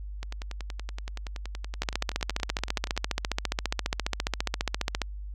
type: two click trains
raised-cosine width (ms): 0.2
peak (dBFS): -20 / -9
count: 30 / 48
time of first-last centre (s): 0.23-2.966 / 1.82-5.017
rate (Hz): 10.6 / 14.7
effects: added 50 Hz sine -35 dBFS peak until 5.34 s